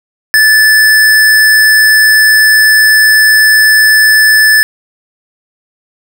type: tone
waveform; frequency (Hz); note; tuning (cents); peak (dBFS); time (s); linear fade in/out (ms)
square; 1744; A6; -16; -4; 0.34-4.63; 0
effects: none